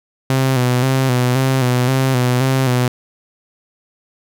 sawtooth tone with vibrato, 128.5 Hz, C3, 31 cents flat, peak -9 dBFS, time 0.3-2.88 s, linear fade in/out 2 ms, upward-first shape square, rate 1.9 Hz, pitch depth 51 cents each way, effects none

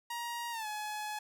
sawtooth tone with pitch glide, 945 to 846.8 Hz, A#5 to G#5, +23 to +33 cents, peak -33 dBFS, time 0.1-1.19 s, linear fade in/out 5 ms, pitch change -190 cents, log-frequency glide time 0.51-0.67 s, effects none

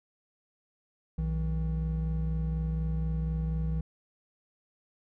triangle tone pair together, 61.37 / 160 Hz, B1 / D#3, -10 / +49 cents, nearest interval octave + perfect fourth, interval 1659 cents, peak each -28 / -29 dBFS, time 1.18-3.81 s, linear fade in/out 5 ms, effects none

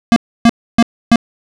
square tone bursts, 233.1 Hz, A#3, in tune, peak -5 dBFS, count 4, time 0.12-1.158 s, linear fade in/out 0 ms, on 42 ms, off 290 ms, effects low-pass 6000 Hz 12 dB/octave + 7-bit

